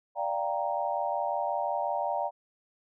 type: chord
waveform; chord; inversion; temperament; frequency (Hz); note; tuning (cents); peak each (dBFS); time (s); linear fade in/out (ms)
sine; G minor seventh; second; equal; 587.3 / 698.5 / 784 / 932.3; D5 / F5 / G5 / Bb5; 0 / 0 / 0 / 0; -33; 0.15-2.31; 50
effects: none